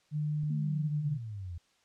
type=tone with pitch glide; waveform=sine; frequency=150.5 to 149.37 Hz; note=D3 to D3; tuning=+43 to +30 cents; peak=-29 dBFS; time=0.11-1.19 s; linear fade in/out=50 ms; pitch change=-13 cents; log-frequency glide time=0.77-0.97 s
type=click; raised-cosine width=5 ms; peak=-35 dBFS; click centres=0.435 s
type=exponential sweep; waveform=sine; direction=down; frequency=233.1 to 82.41 Hz; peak=-37 dBFS; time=0.5-1.58 s; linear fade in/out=5 ms
effects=white hiss -69 dBFS RMS until 1.84 s + low-pass 6000 Hz 12 dB/octave